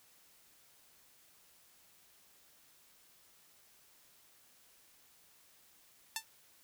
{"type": "tone with exponential decay", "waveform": "5% pulse", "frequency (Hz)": 888, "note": "A5", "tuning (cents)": 16, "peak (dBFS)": -20, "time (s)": [6.16, 6.25], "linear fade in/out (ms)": 2, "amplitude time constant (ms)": 18, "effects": ["white hiss -65 dBFS RMS until 6.63 s"]}